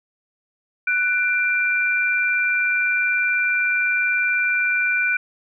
sine tone pair together, 1486 / 2367 Hz, F#6 / D7, +7 / +13 cents, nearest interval minor sixth, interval 806 cents, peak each -20 dBFS, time 0.87-5.17 s, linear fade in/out 5 ms, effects none

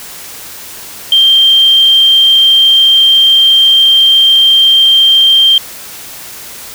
sine tone, 3167 Hz, G7, 17 cents sharp, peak -3 dBFS, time 1.12-5.58 s, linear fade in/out 2 ms, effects white hiss -28 dBFS RMS until 6.74 s

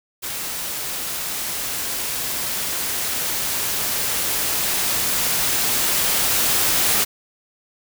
white noise with level ramp, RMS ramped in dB -28 to -18 dBFS, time 0.22-7.05 s, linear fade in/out 20 ms, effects none

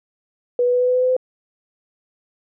sine tone with pitch steps, 488.9 / 492 / 495.2 / 498.3 / 501.5 / 504.7 / 507.9 / 511.1 Hz, B4 / B4 / B4 / B4 / B4 / B4 / B4 / C5, -18 / -7 / +5 / +15 / +26 / +38 / +48 / -41 cents, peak -14 dBFS, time 0.59-1.166 s, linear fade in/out 2 ms, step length 72 ms, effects none

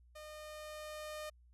sawtooth tone with level ramp, 610 Hz, D#5, 34 cents flat, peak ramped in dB -45 to -38 dBFS, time 0.15-1.3 s, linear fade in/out 10 ms, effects added 60 Hz sine -61 dBFS peak until 1.53 s + resampled to 32000 Hz

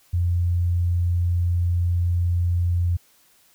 sine tone, 87.31 Hz, F2, in tune, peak -18 dBFS, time 0.13-2.97 s, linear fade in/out 10 ms, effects white hiss -58 dBFS RMS until 3.54 s

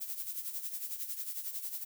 violet noise with tremolo, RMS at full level -37 dBFS, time 0-1.85 s, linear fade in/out 20 ms, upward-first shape sine, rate 11 Hz, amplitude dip 65%, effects none

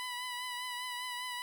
15% pulse tone with vibrato, 991 Hz, B5, 6 cents sharp, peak -31 dBFS, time 0-1.42 s, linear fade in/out 0 ms, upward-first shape triangle, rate 5 Hz, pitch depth 36 cents each way, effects none

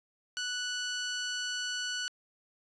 15% pulse tone, 1480 Hz, F#6, in tune, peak -26 dBFS, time 0.37-2.08 s, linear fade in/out 0 ms, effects resampled to 22050 Hz

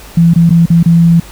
sine tone with dropouts, 168.2 Hz, E3, 35 cents sharp, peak -3 dBFS, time 0.17-1.2 s, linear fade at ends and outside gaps 5 ms, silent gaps 0.337-0.359 / 0.495-0.505 / 0.658-0.701 / 0.83-0.858 s, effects added 50 Hz sine -33 dBFS peak until 1.31 s + pink hiss -34 dBFS RMS until 1.31 s

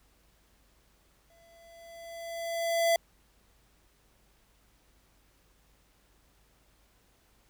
square tone with exponential growth, 672 Hz, E5, 33 cents sharp, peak -22 dBFS, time 1.3-2.96 s, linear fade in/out 2 ms, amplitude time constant 360 ms, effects added 50 Hz sine -67 dBFS peak until 7.49 s + pink hiss -67 dBFS RMS until 7.49 s

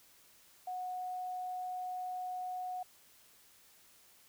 sine tone, 733 Hz, F#5, 16 cents flat, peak -37 dBFS, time 0.67-2.83 s, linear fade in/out 5 ms, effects white hiss -63 dBFS RMS until 4.28 s

